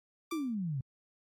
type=tone with exponential decay; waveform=sawtooth; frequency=1174.7 Hz; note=D6; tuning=in tune; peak=-33 dBFS; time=0.31-0.55 s; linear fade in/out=5 ms; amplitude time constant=52 ms
type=exponential sweep; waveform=sine; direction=down; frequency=344.4 to 125.4 Hz; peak=-32 dBFS; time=0.32-0.81 s; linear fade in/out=5 ms
effects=AAC 64 kbps